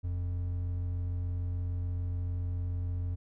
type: tone pair together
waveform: triangle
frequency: 41.81 / 88.6 Hz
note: E1 / F2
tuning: +25 / +25 cents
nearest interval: octave + minor second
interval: 1300 cents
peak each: -38 / -29 dBFS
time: 0.03-3.16 s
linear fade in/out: 20 ms
effects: none